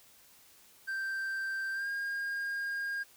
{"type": "tone with pitch glide", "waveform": "triangle", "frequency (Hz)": [1568, 1617.7], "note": ["G6", "G#6"], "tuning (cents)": [0, -46], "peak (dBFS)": -31, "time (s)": [0.87, 3.04], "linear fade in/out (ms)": 20, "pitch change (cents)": 54, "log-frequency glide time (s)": [1.73, 1.88], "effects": ["white hiss -60 dBFS RMS until 3.16 s"]}